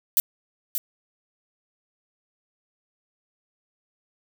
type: noise with echo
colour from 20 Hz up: violet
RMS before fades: -18 dBFS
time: 0.17-0.2 s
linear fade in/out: 0 ms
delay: 580 ms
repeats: 1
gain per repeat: -8 dB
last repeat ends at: 0.78 s
effects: none